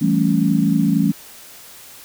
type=chord; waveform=sine; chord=A dominant seventh; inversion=second; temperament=equal with one note detuned; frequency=166.73 / 196 / 220 / 277.2 Hz; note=E3 / G3 / A3 / C#4; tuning=+20 / 0 / 0 / 0 cents; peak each=-19 dBFS; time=0.01-1.12 s; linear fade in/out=10 ms; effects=white hiss -41 dBFS RMS until 2.04 s